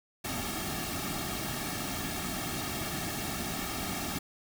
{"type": "noise with comb filter", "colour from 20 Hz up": "pink", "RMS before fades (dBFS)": -35, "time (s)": [0.24, 4.19], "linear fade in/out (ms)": 10, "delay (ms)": 2, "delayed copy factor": -0.75, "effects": []}